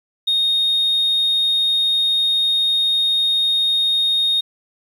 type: tone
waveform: sine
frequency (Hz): 3708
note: A#7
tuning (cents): -10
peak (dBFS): -13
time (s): 0.27-4.41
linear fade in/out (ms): 10
effects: tanh soft clip ceiling -12 dBFS + 8-bit